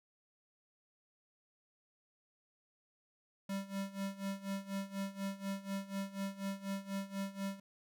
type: tone with tremolo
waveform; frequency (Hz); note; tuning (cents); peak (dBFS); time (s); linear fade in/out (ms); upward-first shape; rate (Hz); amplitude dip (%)
square; 196; G3; 0; -36; 3.49-7.6; 5; sine; 4.1; 85
effects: none